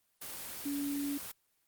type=tone in noise; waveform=sine; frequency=284.3 Hz; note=C#4; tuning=44 cents sharp; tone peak=-33 dBFS; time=0.65-1.18 s; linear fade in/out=10 ms; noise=white; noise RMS=-43 dBFS; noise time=0.21-1.32 s; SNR=+7 dB; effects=white hiss -75 dBFS RMS until 1.67 s + Opus 24 kbps